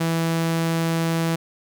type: tone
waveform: sawtooth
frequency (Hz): 164.81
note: E3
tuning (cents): 0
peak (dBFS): -16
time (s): 0-1.36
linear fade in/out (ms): 10
effects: none